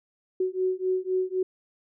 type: beating tone pair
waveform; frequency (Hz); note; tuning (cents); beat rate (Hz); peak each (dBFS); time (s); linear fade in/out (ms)
sine; 370 / 373.9; F#4 / F#4; 0 / +18; 3.9; -27; 0.4-1.43; 5
effects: none